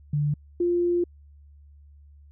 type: tone pair in turn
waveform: sine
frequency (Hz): 146.83 / 349.2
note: D3 / F4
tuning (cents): 0 / 0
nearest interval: octave + minor third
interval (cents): 1500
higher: second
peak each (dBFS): -21 / -20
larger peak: second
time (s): 0.13-0.34 / 0.6-1.04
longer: second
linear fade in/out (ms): 5
effects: added 72 Hz sine -48 dBFS peak until 2.31 s